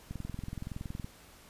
click train, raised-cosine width 5 ms, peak -26 dBFS, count 21, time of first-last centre 0.11-1.045 s, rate 21.4 Hz, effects pink hiss -56 dBFS RMS until 1.49 s + resampled to 32000 Hz

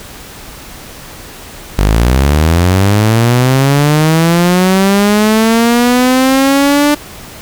sawtooth linear sweep, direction up, 47.2 to 295.8 Hz, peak -3 dBFS, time 1.78-6.95 s, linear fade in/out 10 ms, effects pink hiss -31 dBFS RMS until 7.41 s

